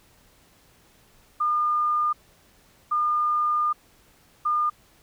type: tone bursts at uneven times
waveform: sine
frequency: 1211 Hz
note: D#6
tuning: 47 cents flat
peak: -20 dBFS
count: 3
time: 1.4-2.13 / 2.91-3.73 / 4.45-4.7 s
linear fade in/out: 10 ms
effects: pink hiss -58 dBFS RMS until 5.02 s